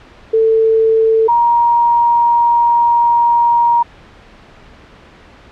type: tone pair in turn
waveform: sine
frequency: 445.5 / 944 Hz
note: A4 / A#5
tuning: +22 / +22 cents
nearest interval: octave + minor second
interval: 1300 cents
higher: second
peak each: -8 dBFS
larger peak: neither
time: 0.33-1.28 / 1.28-3.83 s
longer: second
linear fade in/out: 10 ms
effects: pink hiss -41 dBFS RMS until 5.51 s + low-pass 3000 Hz 12 dB/octave